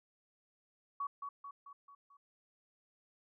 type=tone with echo; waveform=sine; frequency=1125 Hz; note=C#6; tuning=25 cents sharp; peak=-35 dBFS; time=1-1.07 s; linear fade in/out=5 ms; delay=220 ms; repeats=5; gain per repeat=-5 dB; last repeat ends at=2.17 s; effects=none